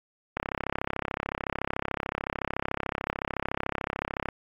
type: click train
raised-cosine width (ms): 0.5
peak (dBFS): -13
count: 133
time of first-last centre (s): 0.37-4.287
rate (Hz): 33.7
effects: AAC 64 kbps